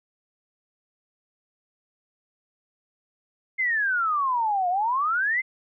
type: exponential two-way sweep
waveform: sine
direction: down then up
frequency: 2123 to 698.5 to 2123 Hz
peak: -21 dBFS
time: 3.58-5.42 s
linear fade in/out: 20 ms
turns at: 4.69 s
effects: none